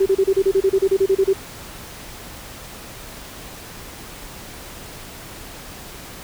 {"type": "tone bursts", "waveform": "sine", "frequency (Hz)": 386.6, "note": "G4", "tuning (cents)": -24, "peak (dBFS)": -12, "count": 15, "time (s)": [0, 1.334], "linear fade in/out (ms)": 10, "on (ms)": 60, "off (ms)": 31, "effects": ["pink hiss -37 dBFS RMS until 6.23 s"]}